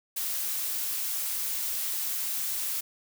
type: noise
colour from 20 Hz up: blue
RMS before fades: -31 dBFS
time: 0.16-2.81 s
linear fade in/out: 10 ms
effects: none